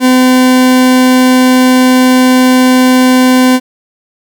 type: tone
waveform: 40% pulse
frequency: 255.1 Hz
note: C4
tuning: 44 cents flat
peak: -3 dBFS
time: 0-3.6 s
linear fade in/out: 50 ms
effects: 7-bit